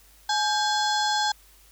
harmonic tone with a mistuned harmonic, 846 Hz, G#5, 32 cents sharp, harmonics 1 / 2 / 4 / 5 / 6 / 7 / 8 / 9, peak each -24 / -29 / -31 / -31 / -33 / -39 / -41 / -39 dBFS, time 0.29-1.32 s, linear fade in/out 5 ms, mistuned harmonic 2, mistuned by -110 cents, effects added 50 Hz sine -56 dBFS peak until 1.71 s + white hiss -56 dBFS RMS until 1.71 s

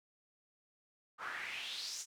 pink noise with band-pass filter sweep, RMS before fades -43 dBFS, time 1.18-2.06 s, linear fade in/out 50 ms, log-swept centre 1200 to 7000 Hz, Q 4, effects none

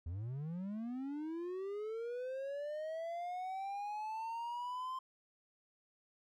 triangle linear sweep, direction up, 77.78 to 1046.5 Hz, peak -37 dBFS, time 0.06-4.99 s, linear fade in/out 5 ms, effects none

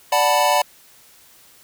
square chord, B minor seventh, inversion first, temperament equal, 587.3 / 740 / 880 / 987.8 Hz, D5 / F#5 / A5 / B5, 0 / 0 / 0 / 0 cents, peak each -21 dBFS, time 0.12-0.62 s, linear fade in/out 5 ms, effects white hiss -50 dBFS RMS until 1.63 s

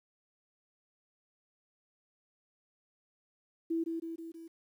sine tone with echo, 329.6 Hz, E4, in tune, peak -29 dBFS, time 3.7-3.84 s, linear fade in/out 10 ms, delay 160 ms, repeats 4, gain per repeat -4 dB, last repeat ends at 4.48 s, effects 11-bit

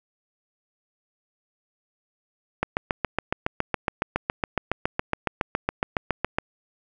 click train, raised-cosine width 0.5 ms, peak -7 dBFS, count 28, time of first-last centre 2.63-6.385 s, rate 7.19 Hz, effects none

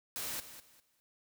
white noise with echo, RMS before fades -39 dBFS, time 0.16-0.4 s, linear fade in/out 0 ms, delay 200 ms, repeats 3, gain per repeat -12 dB, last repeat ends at 1 s, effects none

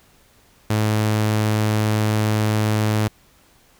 sawtooth tone, 107.4 Hz, A2, 41 cents flat, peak -13 dBFS, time 0.7-3.08 s, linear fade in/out 5 ms, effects pink hiss -55 dBFS RMS until 3.79 s

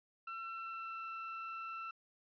35% pulse tone with pitch glide, 1347 to 1337.7 Hz, E6 to E6, +37 to +25 cents, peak -40 dBFS, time 0.27-1.91 s, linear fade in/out 5 ms, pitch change -12 cents, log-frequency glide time 0.45-1.04 s, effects resampled to 11025 Hz + 12-bit

